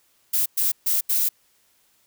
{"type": "noise bursts at uneven times", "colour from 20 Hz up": "violet", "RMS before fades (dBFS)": -21, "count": 4, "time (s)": [[0.33, 0.46], [0.57, 0.72], [0.86, 1.01], [1.09, 1.29]], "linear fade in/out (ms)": 10, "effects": ["white hiss -63 dBFS RMS until 2.06 s"]}